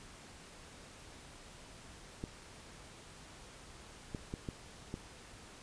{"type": "clicks", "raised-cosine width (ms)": 3, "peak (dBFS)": -26, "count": 5, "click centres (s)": [2.239, 4.148, 4.339, 4.488, 4.941], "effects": ["pink hiss -54 dBFS RMS until 5.62 s", "resampled to 22050 Hz"]}